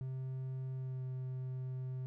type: tone with pitch glide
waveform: triangle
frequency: 130.81 to 129.16 Hz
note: C3 to C3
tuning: 0 to -22 cents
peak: -36 dBFS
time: 0.01-2.06 s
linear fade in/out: 0 ms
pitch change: -22 cents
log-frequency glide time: 0.75-1.04 s
effects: none